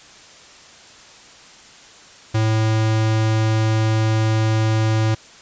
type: tone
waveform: square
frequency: 110 Hz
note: A2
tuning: in tune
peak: -16 dBFS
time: 2.34-5.15 s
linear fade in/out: 10 ms
effects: white hiss -44 dBFS RMS until 5.41 s + resampled to 16000 Hz